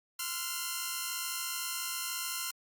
5% pulse tone cluster, 1038 / 1366 / 1433 Hz, C6 / F6 / F6, -14 / -39 / +44 cents, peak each -27 / -26 / -29 dBFS, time 0.19-2.51 s, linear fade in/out 5 ms, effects Opus 48 kbps

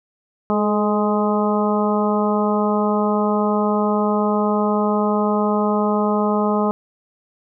harmonic tone with a mistuned harmonic, 208.6 Hz, G#3, 8 cents sharp, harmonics 1 / 2 / 3 / 4 / 5 / 6, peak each -19 / -22 / -24 / -25 / -26 / -27 dBFS, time 0.5-6.71 s, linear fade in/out 0 ms, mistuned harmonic 2, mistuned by +31 cents, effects none

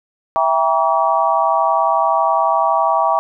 sine chord, E diminished seventh, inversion none, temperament just, 659.3 / 791.1 / 949.3 / 1139.2 Hz, E5 / G5 / Bb5 / Db6, 0 / +16 / +31 / +47 cents, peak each -18 dBFS, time 0.36-3.19 s, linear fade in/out 0 ms, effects none

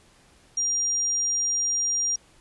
sine tone, 5700 Hz, F8, 34 cents sharp, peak -22 dBFS, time 0.57-2.16 s, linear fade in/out 5 ms, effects pink hiss -57 dBFS RMS until 2.4 s + resampled to 24000 Hz

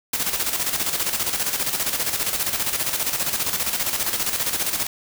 white noise with tremolo, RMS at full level -22 dBFS, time 0.13-4.87 s, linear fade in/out 5 ms, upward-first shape square, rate 15 Hz, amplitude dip 55%, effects none

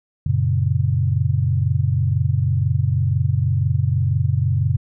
sine chord, F# major, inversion none, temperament equal, 92.5 / 116.54 / 138.59 Hz, F#2 / A#2 / C#3, 0 / 0 / 0 cents, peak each -20 dBFS, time 0.26-4.77 s, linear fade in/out 5 ms, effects none

